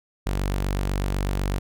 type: tone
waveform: sawtooth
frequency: 48.02 Hz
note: G1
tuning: 35 cents flat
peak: -19 dBFS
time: 0.26-1.59 s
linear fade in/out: 10 ms
effects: none